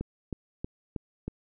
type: click train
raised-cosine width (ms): 3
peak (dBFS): -20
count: 5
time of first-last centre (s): 0.01-1.28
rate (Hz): 3.15
effects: none